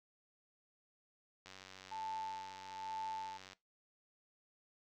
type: click train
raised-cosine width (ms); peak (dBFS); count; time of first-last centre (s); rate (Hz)
0.2; -35; 197; 1.46-3.532; 94.6
type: tone with tremolo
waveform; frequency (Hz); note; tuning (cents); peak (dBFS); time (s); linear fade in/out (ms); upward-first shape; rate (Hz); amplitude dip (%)
sine; 880; A5; 0; -39; 1.91-3.38; 10; sine; 1.1; 75
effects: noise-tail reverb RT60 0.2 s tail -20 dB re dry